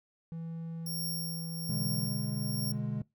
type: tone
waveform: triangle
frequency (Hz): 164.8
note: E3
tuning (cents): 0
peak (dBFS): -35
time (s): 0.32-2.07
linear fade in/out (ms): 0
type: tone with tremolo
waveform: 5% pulse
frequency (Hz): 5540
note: F8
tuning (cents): -15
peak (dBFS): -28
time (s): 0.86-2.72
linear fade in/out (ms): 5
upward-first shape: triangle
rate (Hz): 1.2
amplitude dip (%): 70
type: chord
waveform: triangle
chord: G# diminished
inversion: first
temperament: equal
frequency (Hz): 123.47 / 146.83 / 207.7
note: B2 / D3 / G#3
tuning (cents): 0 / 0 / 0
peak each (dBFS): -34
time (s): 1.69-3.02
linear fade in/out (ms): 5
effects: noise-tail reverb RT60 0.2 s tail -22 dB re dry